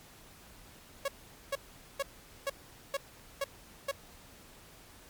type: tone bursts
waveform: sawtooth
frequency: 554 Hz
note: C#5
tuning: 1 cent flat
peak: -26 dBFS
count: 7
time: 1.05-3.914 s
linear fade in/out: 5 ms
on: 32 ms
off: 440 ms
effects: pink hiss -55 dBFS RMS until 5.09 s + MP3 96 kbps